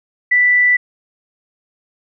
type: tone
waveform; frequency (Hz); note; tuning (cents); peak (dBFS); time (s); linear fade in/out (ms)
sine; 1975.5; B6; 0; -9; 0.31-0.77; 10
effects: none